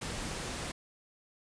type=noise; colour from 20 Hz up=pink; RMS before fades=-38 dBFS; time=0.01-0.72 s; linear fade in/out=10 ms; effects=resampled to 22050 Hz